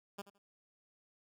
10% pulse tone with echo, 200.7 Hz, G3, 41 cents sharp, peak -33 dBFS, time 0.18-0.22 s, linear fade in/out 10 ms, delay 82 ms, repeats 2, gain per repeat -15 dB, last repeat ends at 0.384 s, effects none

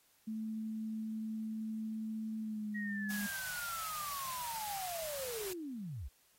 sine tone with pitch glide, 219.4 to 203.5 Hz, A3 to G#3, -5 to -35 cents, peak -37 dBFS, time 0.27-3.27 s, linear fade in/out 10 ms, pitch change -130 cents, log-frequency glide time 2.4-2.95 s
sine linear sweep, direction down, 1906 to 49 Hz, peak -40 dBFS, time 2.74-6.09 s, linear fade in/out 20 ms
white band-stop noise, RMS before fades -44 dBFS, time 3.1-5.53 s, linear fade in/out 5 ms, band 200 to 570 Hz, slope 96 dB/octave
effects white hiss -70 dBFS RMS until 6.38 s + AAC 48 kbps

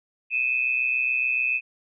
sine tone pair together, 2489 / 2616 Hz, D#7 / E7, 0 / -14 cents, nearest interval minor second, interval 86 cents, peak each -24 dBFS, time 0.3-1.61 s, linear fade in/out 50 ms, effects none

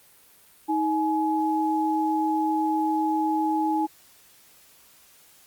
sine tone pair together, 316.1 / 844 Hz, D#4 / G#5, +27 / +28 cents, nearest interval octave + perfect fourth, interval 1701 cents, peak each -24 dBFS, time 0.68-3.87 s, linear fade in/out 20 ms, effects white hiss -55 dBFS RMS until 5.46 s + Opus 32 kbps

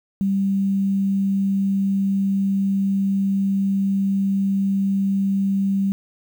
sine tone, 196 Hz, G3, in tune, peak -17 dBFS, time 0.21-5.92 s, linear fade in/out 0 ms, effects 8-bit

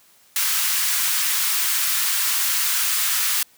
white high-pass noise, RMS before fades -21 dBFS, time 0.36-3.43 s, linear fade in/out 2 ms, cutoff 1100 Hz, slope 24 dB/octave, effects white hiss -55 dBFS RMS until 3.57 s + high-pass 80 Hz 12 dB/octave

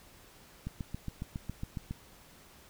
click train, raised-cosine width 5 ms, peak -24 dBFS, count 10, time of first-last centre 0.67-1.91 s, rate 7.26 Hz, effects pink hiss -57 dBFS RMS until 2.69 s

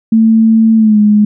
sine tone with pitch glide, 223.2 to 209.5 Hz, A3 to G#3, +25 to +15 cents, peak -4 dBFS, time 0.12-1.25 s, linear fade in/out 5 ms, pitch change -110 cents, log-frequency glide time 0.76-0.99 s, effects none

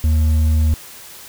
sine tone with hard clipping, 77.9 Hz, D#2, 3 cents sharp, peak -13 dBFS, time 0.04-0.74 s, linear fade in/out 0 ms, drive 4 dB, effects white hiss -38 dBFS RMS until 1.28 s

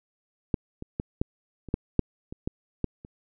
clicks, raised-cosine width 3 ms, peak -10 / -23 / -15 / -11 / -27 / -10 / -6 / -24 / -15 / -12 / -29 dBFS, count 11, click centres 0.542 / 0.824 / 0.999 / 1.215 / 1.687 / 1.741 / 1.993 / 2.325 / 2.475 / 2.843 / 3.049 s, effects none

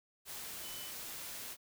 sine tone in noise, 3008 Hz, F#7, 28 cents sharp, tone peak -50 dBFS, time 0.61-0.92 s, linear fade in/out 50 ms, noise white, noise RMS -45 dBFS, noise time 0.25-1.57 s, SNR -8 dB, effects none

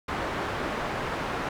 white low-pass noise, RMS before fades -31 dBFS, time 0.08-1.49 s, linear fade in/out 5 ms, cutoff 1300 Hz, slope 12 dB/octave, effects none

